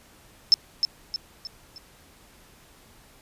sine tone with echo, 5270 Hz, E8, 1 cent flat, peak -11 dBFS, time 0.52-0.54 s, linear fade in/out 0 ms, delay 310 ms, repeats 4, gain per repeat -7 dB, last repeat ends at 1.78 s, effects pink hiss -54 dBFS RMS until 3.21 s + resampled to 32000 Hz

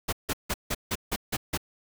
pink noise bursts, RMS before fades -28 dBFS, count 8, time 0.08-1.576 s, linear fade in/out 10 ms, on 47 ms, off 160 ms, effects none

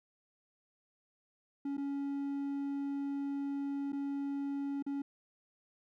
triangle tone with dropouts, 280 Hz, C#4, 18 cents sharp, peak -32 dBFS, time 1.65-5.02 s, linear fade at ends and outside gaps 5 ms, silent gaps 1.77-1.778 / 3.922-3.929 / 4.825-4.864 s, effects none

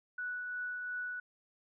sine tone with tremolo, 1477 Hz, F#6, 3 cents flat, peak -35 dBFS, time 0.18-1.2 s, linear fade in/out 5 ms, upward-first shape triangle, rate 2.8 Hz, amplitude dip 30%, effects none

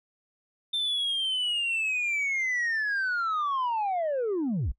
sine linear sweep, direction down, 3591 to 40.41 Hz, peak -23 dBFS, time 0.73-4.72 s, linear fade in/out 10 ms, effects noise-tail reverb RT60 0.1 s tail -23 dB re dry + tanh soft clip ceiling -24 dBFS

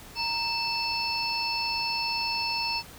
harmonic tone with a mistuned harmonic, 880 Hz, A5, in tune, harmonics 1 / 3 / 5 / 6, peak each -32 / -32 / -32 / -32 dBFS, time 0.15-2.83 s, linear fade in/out 50 ms, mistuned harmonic 1, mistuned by +91 cents, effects pink hiss -47 dBFS RMS until 2.98 s

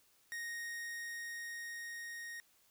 45% pulse tone with level ramp, 1864.7 Hz, A#6, in tune, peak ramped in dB -40 to -44 dBFS, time 0.32-2.4 s, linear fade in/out 0 ms, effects white hiss -70 dBFS RMS until 2.7 s

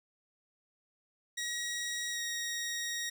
15% pulse tone with pitch glide, 1902 to 1882.3 Hz, A#6 to A#6, +34 to +16 cents, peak -28 dBFS, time 1.37-3.1 s, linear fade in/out 10 ms, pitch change -18 cents, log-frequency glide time 2.11-2.2 s, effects none

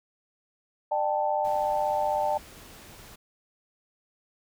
sine chord, D suspended fourth, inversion none, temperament equal with one note detuned, 599.3 / 784 / 880 Hz, D5 / G5 / A5, +35 / 0 / 0 cents, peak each -28 dBFS, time 0.91-2.38 s, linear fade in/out 10 ms
pink noise, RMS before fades -48 dBFS, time 1.44-3.16 s, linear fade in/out 10 ms
effects none

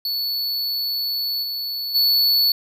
square tone with level steps, 4435 Hz, C#8, in tune, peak -22 / -25 / -15 dBFS, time 0.05-2.52 s, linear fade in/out 2 ms, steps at 1.42 / 1.94 s, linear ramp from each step 20 ms, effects none

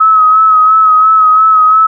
sine tone with vibrato, 1281 Hz, E6, 50 cents flat, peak -3 dBFS, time 0-1.87 s, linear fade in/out 10 ms, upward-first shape sine, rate 2.9 Hz, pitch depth 31 cents each way, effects none

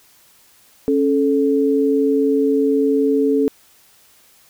sine tone pair together, 275.2 / 436.1 Hz, C#4 / A4, -12 / -15 cents, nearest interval minor sixth, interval 797 cents, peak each -16 dBFS, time 0.88-3.48 s, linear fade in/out 0 ms, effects white hiss -52 dBFS RMS until 4.49 s

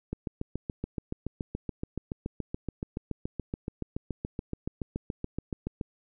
click train, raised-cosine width 3 ms, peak -19 dBFS, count 41, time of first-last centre 0.13-5.812 s, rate 7.04 Hz, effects none

